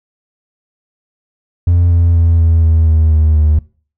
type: tone with pitch steps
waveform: triangle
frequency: 87 / 85.41 / 83.84 / 82.31 / 80.8 / 79.32 / 77.87 / 76.44 Hz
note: F2 / F2 / E2 / E2 / E2 / D#2 / D#2 / D#2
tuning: -6 / -38 / +30 / -2 / -34 / +34 / +2 / -30 cents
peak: -4 dBFS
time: 1.67-3.59 s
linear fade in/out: 5 ms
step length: 240 ms
effects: noise-tail reverb RT60 0.4 s tail -23 dB re dry + tanh soft clip ceiling -1 dBFS